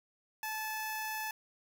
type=tone with notch filter; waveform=10% pulse; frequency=868 Hz; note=A5; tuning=24 cents flat; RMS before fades=-38 dBFS; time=0.43-1.31 s; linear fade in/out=2 ms; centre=3900 Hz; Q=0.97; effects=none